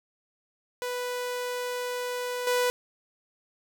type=tone with level steps; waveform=sawtooth; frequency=493.9 Hz; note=B4; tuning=in tune; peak=-26 / -19 dBFS; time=0.82-2.7 s; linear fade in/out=0 ms; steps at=2.47 s; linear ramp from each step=2 ms; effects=none